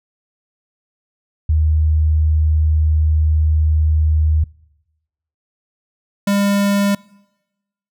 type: tone pair in turn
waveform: sine / square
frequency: 77.6 / 200.9 Hz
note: D#2 / G3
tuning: -4 / +43 cents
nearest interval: octave + major third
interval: 1647 cents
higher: second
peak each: -11 / -14 dBFS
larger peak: first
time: 1.49-4.44 / 6.27-6.95 s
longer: first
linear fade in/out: 5 ms
effects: noise-tail reverb RT60 1.0 s tail -24 dB re dry